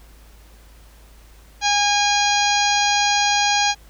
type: harmonic tone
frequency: 818 Hz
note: G#5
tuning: 26 cents flat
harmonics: 1 / 2 / 3 / 4 / 5 / 6 / 7 / 8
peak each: -19 / -25 / -24 / -25 / -25 / -27 / -29 / -26 dBFS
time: 1.61-3.75 s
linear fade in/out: 50 ms
effects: added 53 Hz sine -45 dBFS peak until 3.89 s + pink hiss -52 dBFS RMS until 3.89 s